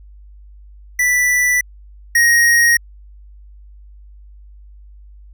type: tone pair in turn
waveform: square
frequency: 1974 / 1876.7 Hz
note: B6 / A#6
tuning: -1 / +11 cents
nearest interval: minor second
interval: 88 cents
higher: first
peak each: -13 / -10 dBFS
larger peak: second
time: 0.99-1.61 / 2.15-2.77 s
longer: neither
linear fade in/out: 5 ms
effects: added 50 Hz sine -38 dBFS peak until 5.33 s